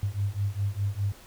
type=beating tone pair; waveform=sine; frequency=98 / 102.9 Hz; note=G2 / G#2; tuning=0 / -16 cents; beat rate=4.9 Hz; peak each=-29 dBFS; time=0.03-1.12 s; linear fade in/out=0 ms; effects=pink hiss -51 dBFS RMS until 1.26 s